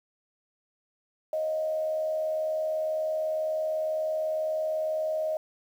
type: tone with frequency modulation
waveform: sine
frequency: 626 Hz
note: D#5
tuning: 10 cents sharp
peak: -26 dBFS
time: 1.33-5.37 s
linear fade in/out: 2 ms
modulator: 78 Hz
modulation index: 0.34
effects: 9-bit